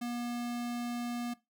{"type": "tone", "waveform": "square", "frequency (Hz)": 240, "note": "B3", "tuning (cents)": -49, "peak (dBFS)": -35, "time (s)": [0.01, 1.34], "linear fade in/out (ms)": 10, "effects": ["noise-tail reverb RT60 0.2 s tail -18 dB re dry"]}